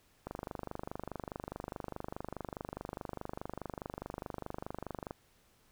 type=click train; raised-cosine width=1 ms; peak=-25 dBFS; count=121; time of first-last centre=0.27-5.109 s; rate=24.8 Hz; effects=pink hiss -68 dBFS RMS until 5.71 s